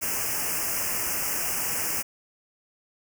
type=band-stop noise; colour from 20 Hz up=white; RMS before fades=-28 dBFS; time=0.01-2.03 s; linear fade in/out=20 ms; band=2900 to 5000 Hz; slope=96 dB/octave; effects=none

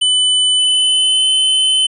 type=tone with pitch glide; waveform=square; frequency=3000 to 3047 Hz; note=F#7 to G7; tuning=+23 to -50 cents; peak=-11 dBFS; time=0.01-1.87 s; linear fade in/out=10 ms; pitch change=+27 cents; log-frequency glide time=0.56-1.28 s; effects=resampled to 24000 Hz

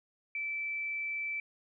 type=tone; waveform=sine; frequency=2322 Hz; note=D7; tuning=20 cents flat; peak=-33 dBFS; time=0.35-1.4 s; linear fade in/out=2 ms; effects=none

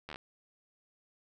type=slowing click train; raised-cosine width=0.3 ms; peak=-26 dBFS; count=6; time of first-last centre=0.09-0.159 s; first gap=12 ms; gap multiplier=1.07; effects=none

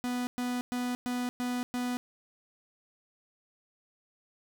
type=tone bursts; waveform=45% pulse; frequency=246.9 Hz; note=B3; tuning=in tune; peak=-30 dBFS; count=6; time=0.04-1.97 s; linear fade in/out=0 ms; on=230 ms; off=110 ms; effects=none

